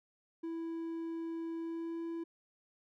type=tone with pitch glide; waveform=triangle; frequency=330 to 333.1 Hz; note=E4 to E4; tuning=+2 to +18 cents; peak=-35 dBFS; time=0.43-2.24 s; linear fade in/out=10 ms; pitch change=+16 cents; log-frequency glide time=1.57-2.03 s; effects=none